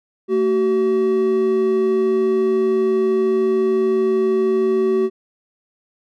triangle tone pair together, 225.2 / 379.5 Hz, A3 / F#4, +40 / +44 cents, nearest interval major sixth, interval 904 cents, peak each -21 / -13 dBFS, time 0.28-5.1 s, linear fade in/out 50 ms, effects none

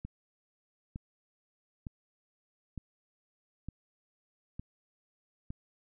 click train, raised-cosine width 5 ms, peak -27 dBFS, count 7, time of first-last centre 0.05-5.505 s, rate 1.1 Hz, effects none

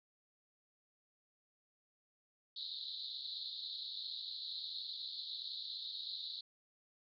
pink band-pass noise, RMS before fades -45 dBFS, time 2.56-6.41 s, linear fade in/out 5 ms, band 3700 to 4300 Hz, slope 96 dB/octave, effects none

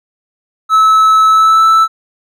triangle tone with pitch glide, 1300 to 1318.9 Hz, E6 to E6, -24 to +1 cents, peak -3 dBFS, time 0.69-1.88 s, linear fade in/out 50 ms, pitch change +25 cents, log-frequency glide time 1.28-1.65 s, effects none

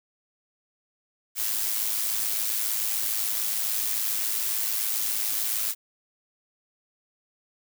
blue noise with amplitude modulation, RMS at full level -25 dBFS, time 1.35-5.75 s, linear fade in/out 50 ms, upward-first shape sine, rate 107 Hz, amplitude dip 50%, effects none

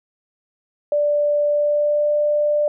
sine tone with pitch glide, 587.3 to 593.1 Hz, D5 to D5, 0 to +17 cents, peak -15 dBFS, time 0.92-2.68 s, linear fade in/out 2 ms, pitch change +17 cents, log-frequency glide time 1.47-2.13 s, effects none

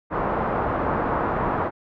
white low-pass noise, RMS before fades -24 dBFS, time 0.1-1.71 s, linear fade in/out 50 ms, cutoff 1200 Hz, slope 24 dB/octave, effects none

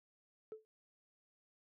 sine tone with exponential decay, 436.2 Hz, A4, 15 cents flat, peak -39 dBFS, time 0.52-0.65 s, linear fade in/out 0 ms, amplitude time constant 28 ms, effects tanh soft clip ceiling -41 dBFS + high-pass 150 Hz 12 dB/octave

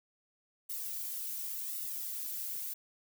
violet noise with flanger, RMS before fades -39 dBFS, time 0.69-2.74 s, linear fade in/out 10 ms, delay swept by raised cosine 1.2 to 2.9 ms, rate 0.91 Hz, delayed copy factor -0.85, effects none

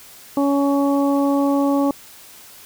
harmonic tone, 280.4 Hz, C#4, 20 cents sharp, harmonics 1 / 2 / 3 / 4, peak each -16 / -22 / -26 / -28 dBFS, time 0.37-1.91 s, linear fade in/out 2 ms, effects white hiss -43 dBFS RMS until 2.65 s

